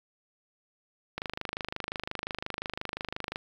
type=click train; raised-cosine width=0.3 ms; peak=-17 dBFS; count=57; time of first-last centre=1.18-3.359 s; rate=25.7 Hz; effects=8-bit